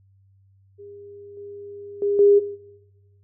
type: tone with level steps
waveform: sine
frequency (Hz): 405.5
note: G#4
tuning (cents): -41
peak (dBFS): -39 / -35 / -19 / -11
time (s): 0.78-2.4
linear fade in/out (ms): 20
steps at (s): 1.37 / 2.02 / 2.19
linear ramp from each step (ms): 2
effects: noise-tail reverb RT60 1.0 s tail -17 dB re dry + added 97 Hz sine -54 dBFS peak until 3.23 s